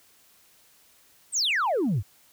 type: exponential sweep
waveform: sine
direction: down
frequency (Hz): 8890 to 85.4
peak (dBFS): -20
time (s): 1.32-2.03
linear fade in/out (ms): 50
effects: tanh soft clip ceiling -20 dBFS + white hiss -59 dBFS RMS until 2.32 s